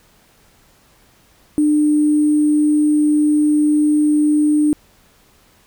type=tone with sample-and-hold; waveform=sine; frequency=299.7 Hz; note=D4; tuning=35 cents sharp; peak=-11 dBFS; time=1.58-4.73 s; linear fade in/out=0 ms; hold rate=8820 Hz; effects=pink hiss -53 dBFS RMS until 5.66 s